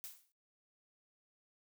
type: noise with exponential decay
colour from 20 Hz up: blue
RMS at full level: -44 dBFS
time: 0.04-0.32 s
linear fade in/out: 0 ms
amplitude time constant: 60 ms
effects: noise-tail reverb RT60 0.2 s tail -19 dB re dry